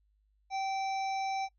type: harmonic tone with a mistuned harmonic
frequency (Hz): 775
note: G5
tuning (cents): -20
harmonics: 1 / 3 / 5 / 7 / 8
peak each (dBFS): -31 / -42 / -49 / -49 / -53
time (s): 0.5-1.49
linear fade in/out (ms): 50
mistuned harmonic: 5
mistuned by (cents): +29
effects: noise-tail reverb RT60 0.1 s tail -24 dB re dry + added 51 Hz sine -68 dBFS peak until 1.58 s